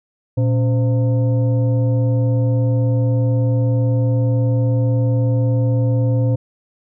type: tone with frequency modulation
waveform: sine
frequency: 118.1 Hz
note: A#2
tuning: 23 cents sharp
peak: -13 dBFS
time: 0.37-6.36 s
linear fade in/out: 10 ms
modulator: 398 Hz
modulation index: 0.55
effects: none